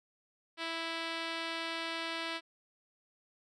5% pulse tone with low-pass filter, 329.6 Hz, E4, in tune, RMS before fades -38 dBFS, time 0.57-2.41 s, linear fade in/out 50 ms, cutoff 4900 Hz, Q 1, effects none

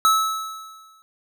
square tone with exponential decay, 1300 Hz, E6, 24 cents flat, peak -13 dBFS, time 0.05-1.02 s, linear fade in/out 0 ms, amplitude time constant 210 ms, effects none

